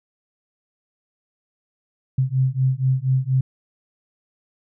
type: beating tone pair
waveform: sine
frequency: 129 / 133.2 Hz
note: C3 / C3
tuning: -24 / +31 cents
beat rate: 4.2 Hz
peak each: -20 dBFS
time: 2.18-3.41 s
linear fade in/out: 5 ms
effects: none